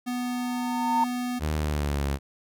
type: tone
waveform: square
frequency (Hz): 246.9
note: B3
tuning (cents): 0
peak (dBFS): -28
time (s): 0.06-1.4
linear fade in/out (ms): 20
type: tone with exponential growth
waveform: sine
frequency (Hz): 911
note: A#5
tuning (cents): -40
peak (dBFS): -18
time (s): 0.07-1.04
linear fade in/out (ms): 2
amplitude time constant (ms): 210
type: tone with pitch glide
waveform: sawtooth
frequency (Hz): 76.8 to 69.62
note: D#2 to C#2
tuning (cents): -22 to +8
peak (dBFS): -21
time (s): 1.39-2.19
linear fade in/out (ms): 50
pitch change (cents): -170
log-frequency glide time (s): 1.57-2.08
effects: none